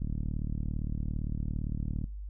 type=click train; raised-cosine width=5 ms; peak=-22 dBFS; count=77; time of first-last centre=0.02-2.041 s; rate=37.6 Hz; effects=noise-tail reverb RT60 0.4 s tail -26 dB re dry + added 50 Hz sine -37 dBFS peak until 2.29 s